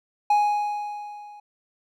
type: tone with level ramp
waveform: triangle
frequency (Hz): 830.6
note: G#5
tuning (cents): 0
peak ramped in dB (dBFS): -13 to -40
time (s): 0.3-1.4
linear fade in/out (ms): 5
effects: none